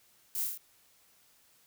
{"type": "noise with echo", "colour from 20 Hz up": "violet", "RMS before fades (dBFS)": -35, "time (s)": [0.35, 0.44], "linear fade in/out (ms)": 0, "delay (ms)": 27, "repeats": 5, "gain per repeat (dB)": -2, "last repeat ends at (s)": 0.575, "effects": ["white hiss -65 dBFS RMS until 1.66 s"]}